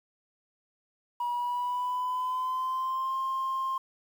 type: tone with pitch glide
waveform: sine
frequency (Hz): 965 to 1058.4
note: B5 to C6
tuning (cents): -40 to +20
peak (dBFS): -26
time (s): 1.2-3.78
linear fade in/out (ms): 5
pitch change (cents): +160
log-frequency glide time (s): 1.3-3.15
effects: tanh soft clip ceiling -26 dBFS + 9-bit